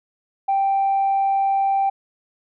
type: tone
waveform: sine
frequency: 784 Hz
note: G5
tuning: in tune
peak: -15 dBFS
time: 0.48-1.9 s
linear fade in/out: 10 ms
effects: tanh soft clip ceiling -13 dBFS